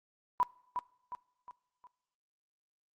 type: tone with echo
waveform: sine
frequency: 987.8 Hz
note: B5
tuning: in tune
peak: -24 dBFS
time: 0.4-0.43 s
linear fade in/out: 0 ms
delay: 360 ms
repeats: 4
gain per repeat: -7 dB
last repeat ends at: 1.87 s
effects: noise-tail reverb RT60 0.8 s tail -23 dB re dry + Opus 32 kbps